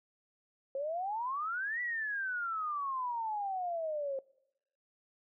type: exponential two-way sweep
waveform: sine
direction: up then down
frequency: 530 to 1975.5 to 530 Hz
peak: -33 dBFS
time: 0.75-4.19 s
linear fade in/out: 2 ms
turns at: 1.81 s
effects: noise-tail reverb RT60 0.8 s tail -23 dB re dry